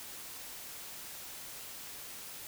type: silence
effects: white hiss -46 dBFS RMS until 2.47 s